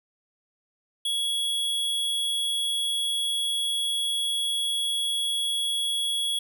square tone, 3345 Hz, G#7, 12 cents sharp, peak -25 dBFS, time 1.05-6.39 s, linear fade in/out 5 ms, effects none

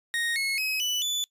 30% pulse tone with pitch steps, 1864.7 / 2179 / 2547 / 2977 / 3480 Hz, A#6 / C#7 / D#7 / F#7 / A7, 0 / -30 / +40 / +10 / -20 cents, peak -23 dBFS, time 0.14-1.24 s, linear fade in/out 0 ms, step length 220 ms, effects noise-tail reverb RT60 0.1 s tail -22 dB re dry + resampled to 32000 Hz

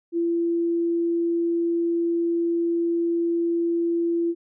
sine tone, 338.7 Hz, E4, 47 cents sharp, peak -20 dBFS, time 0.12-4.35 s, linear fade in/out 50 ms, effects none

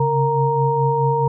sine tone cluster, 133.8 / 138.5 / 462.8 / 933 Hz, C3 / C#3 / A#4 / A#5, +39 / -1 / -13 / +1 cents, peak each -26 / -20 / -20 / -19 dBFS, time 0-1.28 s, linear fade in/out 5 ms, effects none

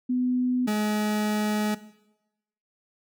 sine / 40% pulse tone pair in turn, 250.5 / 211.4 Hz, B3 / G#3, +25 / +31 cents, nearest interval minor third, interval 294 cents, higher first, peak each -22 dBFS, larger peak neither, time 0.09-0.67 / 0.67-1.75 s, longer second, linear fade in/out 10 ms, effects noise-tail reverb RT60 0.9 s tail -17 dB re dry

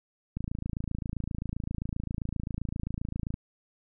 click train, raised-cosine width 5 ms, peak -20 dBFS, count 83, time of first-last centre 0.37-3.341 s, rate 27.6 Hz, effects none

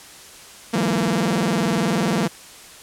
sawtooth tone with vibrato, 196 Hz, G3, in tune, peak -14 dBFS, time 0.73-2.28 s, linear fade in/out 10 ms, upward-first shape square, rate 20 Hz, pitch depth 280 cents each way, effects white hiss -42 dBFS RMS until 2.82 s + low-pass 10000 Hz 12 dB/octave

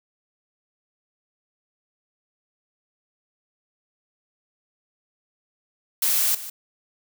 blue noise with echo, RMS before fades -21 dBFS, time 6.02-6.35 s, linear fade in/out 5 ms, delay 150 ms, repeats 1, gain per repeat -14 dB, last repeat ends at 6.5 s, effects none

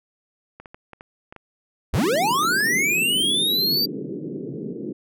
clicks, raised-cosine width 0.5 ms, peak -25 dBFS, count 12, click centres 0.6 / 0.658 / 0.745 / 0.933 / 1.009 / 1.325 / 1.363 / 2.001 / 2.157 / 2.431 / 2.606 / 2.671 s
square linear sweep, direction up, 41.44 to 4700 Hz, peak -19 dBFS, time 1.93-3.86 s, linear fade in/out 10 ms
white band-pass noise, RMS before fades -31 dBFS, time 1.94-4.93 s, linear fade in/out 10 ms, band 140 to 420 Hz, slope 48 dB/octave
effects none

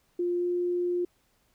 sine tone with pitch glide, 351.3 to 353.5 Hz, F4 to F4, +10 to +21 cents, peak -25 dBFS, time 0.19-1.05 s, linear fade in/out 5 ms, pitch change +11 cents, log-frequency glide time 0.38-0.45 s, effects pink hiss -69 dBFS RMS until 1.54 s

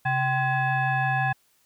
sine tone with frequency modulation, 772 Hz, G5, 27 cents flat, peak -21 dBFS, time 0.05-1.33 s, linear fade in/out 10 ms, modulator 906 Hz, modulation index 1.3, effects white hiss -65 dBFS RMS until 1.65 s

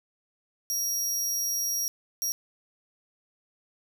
sawtooth tone bursts at uneven times, 5660 Hz, F8, 22 cents sharp, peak -24 dBFS, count 2, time 0.7-1.88 / 2.22-2.32 s, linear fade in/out 0 ms, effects none

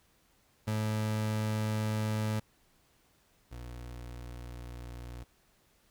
30% pulse tone pair in turn, 108 / 60.23 Hz, A2 / B1, -32 / -43 cents, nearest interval minor seventh, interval 1011 cents, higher first, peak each -27 / -39 dBFS, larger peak first, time 0.67-2.4 / 3.51-5.24 s, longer neither, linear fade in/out 10 ms, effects pink hiss -68 dBFS RMS until 5.9 s

